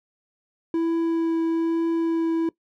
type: tone with vibrato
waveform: triangle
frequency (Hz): 330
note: E4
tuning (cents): +2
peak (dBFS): -18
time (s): 0.74-2.49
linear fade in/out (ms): 2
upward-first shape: triangle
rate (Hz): 1.1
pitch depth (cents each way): 10
effects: noise-tail reverb RT60 0.1 s tail -20 dB re dry